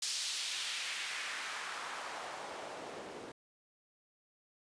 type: noise with band-pass filter sweep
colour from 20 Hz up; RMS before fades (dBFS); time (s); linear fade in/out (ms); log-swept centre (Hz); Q
white; -41; 0.02-3.32; 5; 5000 to 360; 1.3
effects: resampled to 22050 Hz